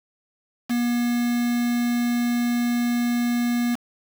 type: tone with quantisation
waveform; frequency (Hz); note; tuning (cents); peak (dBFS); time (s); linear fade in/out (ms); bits
triangle; 240; B3; -49; -18; 0.69-3.76; 20; 5
effects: none